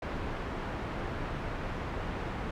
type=low-pass noise; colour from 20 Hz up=pink; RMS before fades=-36 dBFS; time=0.02-2.51 s; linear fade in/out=5 ms; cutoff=1800 Hz; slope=12 dB/octave; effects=none